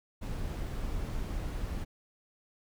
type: noise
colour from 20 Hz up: brown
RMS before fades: -35 dBFS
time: 0.21-1.85 s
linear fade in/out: 20 ms
effects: none